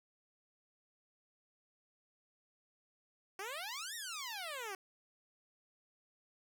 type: exponential two-way sweep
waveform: 10% pulse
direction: up then down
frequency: 370 to 1914 to 370 Hz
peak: -33 dBFS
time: 3.39-4.75 s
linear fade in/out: 2 ms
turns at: 3.95 s
effects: none